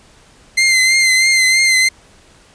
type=tone with vibrato; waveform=sawtooth; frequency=2081 Hz; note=C7; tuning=10 cents flat; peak=-6 dBFS; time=0.57-1.89 s; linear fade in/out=10 ms; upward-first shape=triangle; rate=3.1 Hz; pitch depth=39 cents each way; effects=pink hiss -47 dBFS RMS until 2.54 s + resampled to 22050 Hz